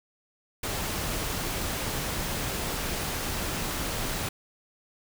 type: noise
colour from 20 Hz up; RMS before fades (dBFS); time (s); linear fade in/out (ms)
pink; -31; 0.63-4.29; 5
effects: none